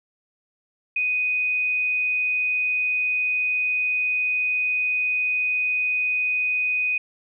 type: tone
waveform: sine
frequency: 2493 Hz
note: D#7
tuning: 3 cents sharp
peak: -20 dBFS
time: 0.96-6.98 s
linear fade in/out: 5 ms
effects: none